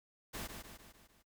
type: noise with echo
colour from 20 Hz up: pink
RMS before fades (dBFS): -43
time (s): 0.33-0.48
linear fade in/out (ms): 20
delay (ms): 150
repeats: 5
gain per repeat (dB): -5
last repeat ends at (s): 1.23
effects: noise-tail reverb RT60 0.1 s tail -21 dB re dry